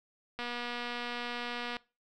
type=click train; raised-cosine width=0.3 ms; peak=-22 dBFS; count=333; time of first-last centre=0.39-1.768 s; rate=241 Hz; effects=noise-tail reverb RT60 0.3 s tail -22 dB re dry